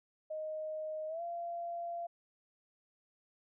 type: tone with pitch glide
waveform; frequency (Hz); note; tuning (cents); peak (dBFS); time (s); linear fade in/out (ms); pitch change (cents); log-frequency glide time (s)
sine; 622.3 to 686.5; D#5 to F5; 0 to -30; -37; 0.3-2.07; 10; +170; 1.08-1.22
effects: none